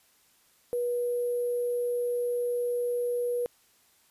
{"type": "tone with sample-and-hold", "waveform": "sine", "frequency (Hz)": 485.4, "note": "B4", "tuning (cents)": -30, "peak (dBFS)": -26, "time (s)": [0.73, 3.46], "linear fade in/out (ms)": 0, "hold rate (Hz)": 11025, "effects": ["white hiss -64 dBFS RMS until 4.1 s", "resampled to 32000 Hz"]}